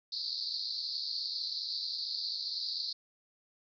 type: band-pass noise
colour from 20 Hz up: white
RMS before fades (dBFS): -37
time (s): 0.12-2.93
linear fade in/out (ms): 5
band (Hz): 4100 to 4800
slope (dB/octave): 96
effects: none